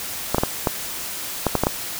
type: clicks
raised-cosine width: 1 ms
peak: -3 dBFS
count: 8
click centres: 0.346 / 0.383 / 0.435 / 0.672 / 1.467 / 1.553 / 1.636 / 1.669 s
effects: white hiss -30 dBFS RMS until 1.99 s